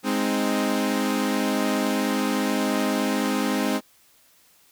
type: chord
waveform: sawtooth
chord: Ab major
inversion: none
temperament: equal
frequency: 207.7 / 261.6 / 311.1 Hz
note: Ab3 / C4 / Eb4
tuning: 0 / 0 / 0 cents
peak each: -22 / -21 / -24 dBFS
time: 0.03-3.81 s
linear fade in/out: 50 ms
effects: white hiss -58 dBFS RMS until 4.71 s